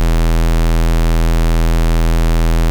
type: tone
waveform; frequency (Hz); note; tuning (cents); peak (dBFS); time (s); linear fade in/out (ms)
square; 41.18; E1; -1; -10; 0-2.7; 0
effects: none